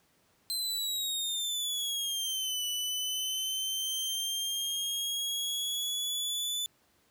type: exponential two-way sweep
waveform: sawtooth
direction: down then up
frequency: 4116 to 2966 to 3499 Hz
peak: -28 dBFS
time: 0.5-6.66 s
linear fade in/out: 0 ms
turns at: 2.65 s
effects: pink hiss -68 dBFS RMS until 7.1 s + high-pass 80 Hz 12 dB/octave